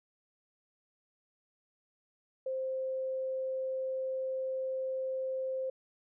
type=tone; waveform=sine; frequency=524 Hz; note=C5; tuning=2 cents sharp; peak=-32 dBFS; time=2.46-5.7 s; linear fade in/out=5 ms; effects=none